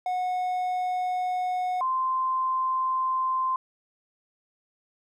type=tone pair in turn; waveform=triangle / sine; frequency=731 / 1040.7 Hz; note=F#5 / C6; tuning=-21 / -10 cents; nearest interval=tritone; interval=611 cents; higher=second; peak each=-23 dBFS; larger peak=neither; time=0.06-1.81 / 1.81-3.56 s; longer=neither; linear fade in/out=2 ms; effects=none